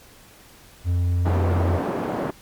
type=tone; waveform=triangle; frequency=88 Hz; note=F2; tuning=14 cents sharp; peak=-16 dBFS; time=0.84-1.8 s; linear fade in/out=50 ms
type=band-pass noise; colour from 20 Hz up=pink; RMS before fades=-26 dBFS; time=1.25-2.31 s; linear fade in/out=10 ms; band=210 to 840 Hz; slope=12 dB/octave
effects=pink hiss -49 dBFS RMS until 2.41 s + MP3 96 kbps